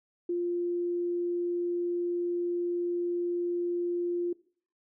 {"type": "tone", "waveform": "sine", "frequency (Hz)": 349.2, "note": "F4", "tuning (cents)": 0, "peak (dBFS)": -27, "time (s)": [0.29, 4.33], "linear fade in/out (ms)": 5, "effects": ["noise-tail reverb RT60 0.5 s tail -21 dB re dry"]}